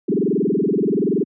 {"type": "tone with frequency modulation", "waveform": "sine", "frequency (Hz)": 300.4, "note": "D4", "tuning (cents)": 39, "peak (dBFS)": -15, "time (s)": [0.08, 1.24], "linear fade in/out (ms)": 10, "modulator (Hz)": 21.1, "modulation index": 6, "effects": ["high-pass 150 Hz 12 dB/octave"]}